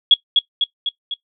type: tone with echo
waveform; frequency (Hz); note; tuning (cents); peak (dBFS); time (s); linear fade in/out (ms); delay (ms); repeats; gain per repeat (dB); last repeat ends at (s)
sine; 3339; G#7; +9; -5; 0.11-0.14; 2; 250; 4; -4; 1.14
effects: noise-tail reverb RT60 0.1 s tail -18 dB re dry